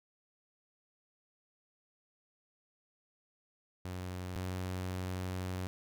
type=tone pair in turn; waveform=sawtooth; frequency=91.2 / 92.15 Hz; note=F#2 / F#2; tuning=-24 / -7 cents; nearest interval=unison; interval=17 cents; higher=second; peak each=-35 / -32 dBFS; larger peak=second; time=3.85-4.36 / 4.36-5.67 s; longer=second; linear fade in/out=0 ms; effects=none